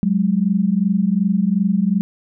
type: tone pair together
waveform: sine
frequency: 185 / 207.7 Hz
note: F#3 / G#3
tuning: 0 / 0 cents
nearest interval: major second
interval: 200 cents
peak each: -17 dBFS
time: 0.03-2.01 s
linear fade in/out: 0 ms
effects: none